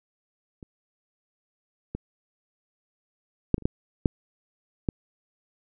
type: clicks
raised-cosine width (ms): 3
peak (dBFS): -29 / -18 / -6 / -21 / -30 / -9 / -6 / -11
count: 8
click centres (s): 0.628 / 1.95 / 3.543 / 3.581 / 3.623 / 3.655 / 4.058 / 4.888
effects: none